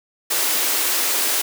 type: high-pass noise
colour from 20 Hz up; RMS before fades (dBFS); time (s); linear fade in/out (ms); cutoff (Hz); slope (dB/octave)
white; -20; 0.3-1.42; 10; 270; 48
effects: none